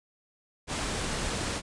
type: low-pass noise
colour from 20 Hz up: pink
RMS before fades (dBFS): -32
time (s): 0.67-1.62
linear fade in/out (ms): 50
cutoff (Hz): 9900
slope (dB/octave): 48
effects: resampled to 24000 Hz